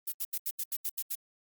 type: noise bursts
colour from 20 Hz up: violet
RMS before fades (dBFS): -33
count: 9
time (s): 0.07-1.155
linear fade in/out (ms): 10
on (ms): 53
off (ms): 76
effects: Opus 32 kbps